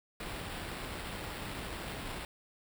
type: noise with sample-and-hold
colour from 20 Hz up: pink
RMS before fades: -41 dBFS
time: 0.2-2.25 s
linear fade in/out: 2 ms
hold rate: 6300 Hz
effects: none